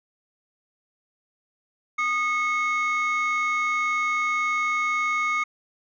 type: tone pair together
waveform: triangle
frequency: 1230.7 / 2189 Hz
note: D#6 / C#7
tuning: -19 / -22 cents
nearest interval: minor seventh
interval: 997 cents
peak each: -22 dBFS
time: 1.98-5.44 s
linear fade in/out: 10 ms
effects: tanh soft clip ceiling -15 dBFS + resampled to 16000 Hz